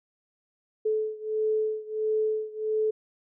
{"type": "beating tone pair", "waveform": "sine", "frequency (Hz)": [432.6, 434.1], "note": ["A4", "A4"], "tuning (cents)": [-29, -23], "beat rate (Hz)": 1.5, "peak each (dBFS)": [-27, -29], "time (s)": [0.85, 2.91], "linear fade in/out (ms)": 10, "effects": []}